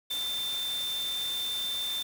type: tone in noise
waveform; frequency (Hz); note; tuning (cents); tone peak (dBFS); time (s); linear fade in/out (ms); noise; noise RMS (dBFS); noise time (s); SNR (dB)
sine; 3568; A7; +23; -30; 0.1-2.03; 10; white; -40; 0.1-2.03; +7
effects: none